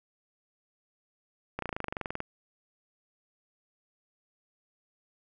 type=slowing click train; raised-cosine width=0.5 ms; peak=-18 dBFS; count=16; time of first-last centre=1.59-2.204 s; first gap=33 ms; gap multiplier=1.03; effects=none